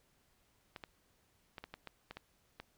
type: clicks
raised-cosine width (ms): 0.3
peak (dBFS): -29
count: 9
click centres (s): 0.762 / 0.838 / 1.582 / 1.64 / 1.74 / 1.873 / 2.11 / 2.17 / 2.6
effects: pink hiss -73 dBFS RMS until 2.77 s